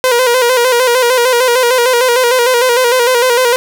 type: tone with vibrato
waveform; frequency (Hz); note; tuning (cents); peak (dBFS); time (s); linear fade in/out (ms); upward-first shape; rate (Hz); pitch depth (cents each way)
sawtooth; 493.9; B4; 0; -4; 0.04-3.56; 0; square; 6.6; 64
effects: none